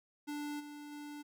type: tone with level steps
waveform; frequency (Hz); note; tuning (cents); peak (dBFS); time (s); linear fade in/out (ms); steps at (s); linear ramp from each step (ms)
square; 293.7; D4; 0; -39 / -47 / -45; 0.27-1.23; 20; 0.59 / 0.91; 20
effects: none